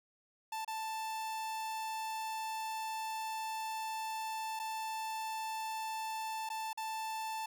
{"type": "tone with dropouts", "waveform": "45% pulse", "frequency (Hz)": 882, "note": "A5", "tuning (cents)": 4, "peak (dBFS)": -37, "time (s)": [0.52, 7.46], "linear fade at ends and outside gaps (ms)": 5, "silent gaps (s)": [[0.648, 0.677], [4.593, 4.597], [6.491, 6.5], [6.731, 6.774]], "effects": []}